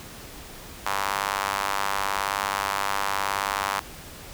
sawtooth tone with high-pass filter, 99.1 Hz, G2, 19 cents sharp, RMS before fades -27 dBFS, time 0.86-3.8 s, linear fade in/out 5 ms, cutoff 1000 Hz, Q 2.2, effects pink hiss -42 dBFS RMS until 4.33 s

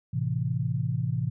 sine chord, A minor, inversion none, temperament equal, 110 / 130.81 / 164.81 Hz, A2 / C3 / E3, 0 / 0 / 0 cents, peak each -30 / -28 / -31 dBFS, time 0.13-1.3 s, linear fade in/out 10 ms, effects none

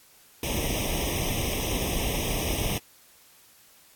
pink noise with comb filter, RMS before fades -28 dBFS, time 0.43-2.78 s, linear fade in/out 2 ms, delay 0.34 ms, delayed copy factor +1, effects white hiss -56 dBFS RMS until 3.95 s + AAC 64 kbps

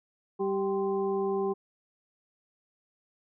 harmonic tone with a mistuned harmonic, 195.5 Hz, G3, 4 cents flat, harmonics 1 / 2 / 4 / 5, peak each -35 / -27 / -37 / -39 dBFS, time 0.39-1.54 s, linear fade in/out 20 ms, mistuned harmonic 5, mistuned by +110 cents, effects none

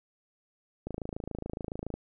click train, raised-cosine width 2 ms, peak -22 dBFS, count 30, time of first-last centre 0.87-1.94 s, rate 27.1 Hz, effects none

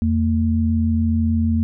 sine tone pair together, 84.9 / 226.7 Hz, F2 / A#3, -48 / -48 cents, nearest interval octave + perfect fourth, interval 1700 cents, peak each -18 dBFS, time 0.02-1.63 s, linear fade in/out 0 ms, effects none

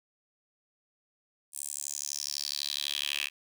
10% pulse tone with high-pass filter sweep, 72 Hz, D2, 34 cents flat, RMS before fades -35 dBFS, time 1.52-3.3 s, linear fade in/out 50 ms, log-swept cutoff 9200 to 2600 Hz, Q 4.2, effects none

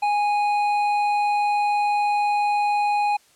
triangle tone with hard clipping, 827 Hz, G#5, 8 cents flat, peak -20 dBFS, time 0.02-3.17 s, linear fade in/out 10 ms, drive 11 dB, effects white hiss -57 dBFS RMS until 3.35 s + low-pass 10000 Hz 12 dB/octave

